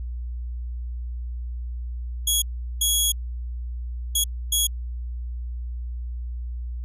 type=tone bursts at uneven times; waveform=10% pulse; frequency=3335 Hz; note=G#7; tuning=7 cents sharp; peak=-11 dBFS; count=4; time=2.27-2.42 / 2.81-3.12 / 4.15-4.24 / 4.52-4.67 s; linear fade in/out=5 ms; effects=added 60 Hz sine -28 dBFS peak until 6.84 s + resampled to 32000 Hz